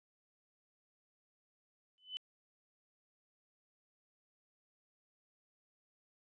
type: tone with exponential growth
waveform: sine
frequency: 3014 Hz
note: F#7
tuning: 31 cents sharp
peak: -35 dBFS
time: 1.98-2.17 s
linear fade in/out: 0 ms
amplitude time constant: 41 ms
effects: resampled to 22050 Hz